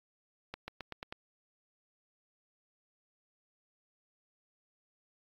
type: accelerating click train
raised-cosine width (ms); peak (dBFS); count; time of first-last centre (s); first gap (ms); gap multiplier
0.3; -24; 6; 0.54-1.125; 140; 0.91
effects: AAC 32 kbps